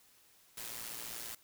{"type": "noise with amplitude modulation", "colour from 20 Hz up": "white", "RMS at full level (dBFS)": -41, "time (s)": [0.57, 1.35], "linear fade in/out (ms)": 5, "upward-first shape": "sine", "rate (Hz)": 115, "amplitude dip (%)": 65, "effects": ["white hiss -65 dBFS RMS until 1.43 s"]}